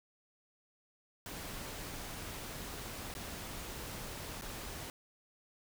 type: noise with dropouts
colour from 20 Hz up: pink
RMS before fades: -44 dBFS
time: 1.26-4.9 s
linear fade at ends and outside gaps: 1 ms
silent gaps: 3.14-3.15 / 4.412-4.42 s
effects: none